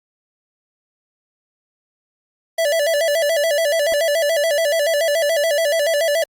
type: tone with vibrato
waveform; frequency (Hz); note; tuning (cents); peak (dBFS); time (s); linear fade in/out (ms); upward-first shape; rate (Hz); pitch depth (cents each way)
square; 619; D#5; -9; -16; 2.58-6.24; 5; square; 7; 110
type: clicks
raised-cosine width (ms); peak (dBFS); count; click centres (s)
1; -21; 2; 3.922 / 3.925
effects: Opus 32 kbps